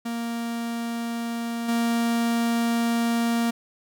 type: tone with level steps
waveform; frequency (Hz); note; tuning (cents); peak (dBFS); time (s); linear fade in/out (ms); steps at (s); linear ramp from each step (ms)
45% pulse; 233.1; A#3; 0; -27 / -21; 0.05-3.51; 10; 1.68; 10
effects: none